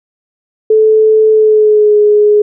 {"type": "tone with pitch glide", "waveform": "sine", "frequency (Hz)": [435.4, 418.4], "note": ["A4", "G#4"], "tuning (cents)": [-18, 13], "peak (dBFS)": -4, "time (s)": [0.7, 2.42], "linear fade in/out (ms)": 5, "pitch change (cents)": -69, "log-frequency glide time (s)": [1.31, 1.97], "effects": []}